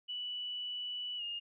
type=tone with pitch glide; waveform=sine; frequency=2960 to 2836 Hz; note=F#7 to F7; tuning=0 to +26 cents; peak=-37 dBFS; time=0.08-1.4 s; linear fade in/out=20 ms; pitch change=-74 cents; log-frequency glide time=1.17-1.22 s; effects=none